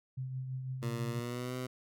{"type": "tone with tremolo", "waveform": "sine", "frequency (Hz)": 130, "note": "C3", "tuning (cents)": -11, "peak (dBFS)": -34, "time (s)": [0.17, 1.2], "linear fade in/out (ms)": 10, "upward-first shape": "triangle", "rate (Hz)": 6, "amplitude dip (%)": 45}
{"type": "tone with pitch glide", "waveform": "15% pulse", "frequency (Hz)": [116.6, 127.15], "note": ["A#2", "C3"], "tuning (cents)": [1, -49], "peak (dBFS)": -30, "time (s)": [0.82, 1.67], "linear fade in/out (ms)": 10, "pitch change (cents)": 150, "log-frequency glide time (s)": [1.09, 1.56]}
{"effects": []}